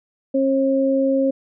sine tone pair together, 269.9 / 539 Hz, C#4 / C#5, -46 / -49 cents, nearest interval octave, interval 1197 cents, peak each -18 dBFS, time 0.34-1.31 s, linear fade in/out 10 ms, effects none

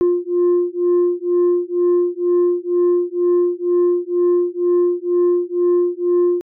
sine beating tone pair, 351.4 / 353.5 Hz, F4 / F4, +11 / +21 cents, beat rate 2.1 Hz, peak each -15 dBFS, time 0.01-6.41 s, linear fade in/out 0 ms, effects tanh soft clip ceiling -10 dBFS

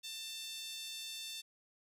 5% pulse tone with high-pass filter, 893 Hz, A5, 25 cents sharp, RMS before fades -45 dBFS, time 0.03-1.42 s, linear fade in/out 20 ms, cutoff 3300 Hz, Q 3.5, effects none

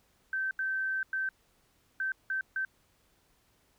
sine tone bursts at uneven times, 1549 Hz, G6, 21 cents flat, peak -29 dBFS, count 6, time 0.33-0.51 / 0.59-1.03 / 1.13-1.29 / 2-2.12 / 2.3-2.41 / 2.56-2.65 s, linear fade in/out 2 ms, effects pink hiss -69 dBFS RMS until 3.78 s

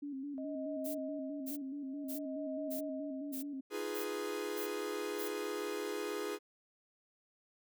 sine tone with vibrato, 277.2 Hz, C#4, in tune, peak -39 dBFS, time 0.02-3.61 s, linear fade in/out 10 ms, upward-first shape square, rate 4.7 Hz, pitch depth 64 cents each way
sine tone with tremolo, 627 Hz, D#5, 13 cents sharp, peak -39 dBFS, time 0.38-3.6 s, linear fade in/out 0 ms, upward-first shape sine, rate 0.55 Hz, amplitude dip 95%
violet noise bursts, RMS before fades -44 dBFS, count 8, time 0.84-5.29 s, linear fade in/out 20 ms, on 110 ms, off 510 ms
45% pulse chord, F half-diminished seventh, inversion third, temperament equal, 311.1 / 349.2 / 415.3 / 493.9 Hz, Eb4 / F4 / Ab4 / Cb5, 0 / 0 / 0 / 0 cents, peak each -45 / -44 / -39 / -45 dBFS, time 3.7-6.39 s, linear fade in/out 50 ms
effects none

